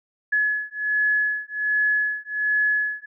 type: beating tone pair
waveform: sine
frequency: 1700 / 1701.3 Hz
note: G#6 / G#6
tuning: +40 / +41 cents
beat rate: 1.3 Hz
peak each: -23 dBFS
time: 0.32-3.06 s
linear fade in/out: 10 ms
effects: none